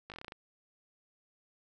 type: slowing click train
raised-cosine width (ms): 0.3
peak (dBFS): -28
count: 9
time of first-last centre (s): 0.1-0.321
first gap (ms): 18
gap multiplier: 1.12
effects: none